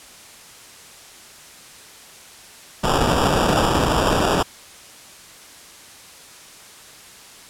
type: noise with sample-and-hold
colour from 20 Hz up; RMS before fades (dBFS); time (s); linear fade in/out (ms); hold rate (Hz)
blue; -18; 2.83-4.43; 10; 2100
effects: white hiss -43 dBFS RMS until 7.49 s + low-pass 10000 Hz 12 dB/octave